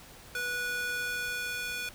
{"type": "tone with high-pass filter sweep", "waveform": "square", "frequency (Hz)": 489.6, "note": "B4", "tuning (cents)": -15, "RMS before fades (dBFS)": -34, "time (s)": [0.35, 1.89], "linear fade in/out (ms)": 2, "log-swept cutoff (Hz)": [1200, 2000], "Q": 2, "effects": ["pink hiss -51 dBFS RMS until 1.94 s"]}